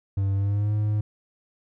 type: tone with pitch glide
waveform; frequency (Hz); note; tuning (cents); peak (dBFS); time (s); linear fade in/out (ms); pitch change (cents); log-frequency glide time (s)
triangle; 98 to 105.64; G2 to G#2; 0 to +30; -19; 0.17-1.01; 5; +130; 0.35-0.73
effects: none